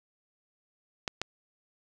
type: clicks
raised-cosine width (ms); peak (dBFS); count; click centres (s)
0.2; -13; 2; 1.078 / 1.216
effects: none